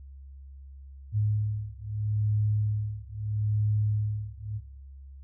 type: beating tone pair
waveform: sine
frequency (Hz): 105.5 / 106.27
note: G#2 / G#2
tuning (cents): +28 / +40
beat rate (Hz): 0.77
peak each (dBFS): -28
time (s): 1.12-4.61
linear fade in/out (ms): 50
effects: noise-tail reverb RT60 0.9 s tail -22 dB re dry + added 68 Hz sine -43 dBFS peak until 5.23 s